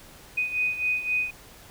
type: beating tone pair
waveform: sine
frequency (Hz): 2492 / 2495.8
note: D#7 / D#7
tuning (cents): +2 / +5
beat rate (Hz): 3.8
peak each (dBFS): -25 / -30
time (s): 0.37-1.31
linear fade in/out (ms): 10
effects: pink hiss -49 dBFS RMS until 1.7 s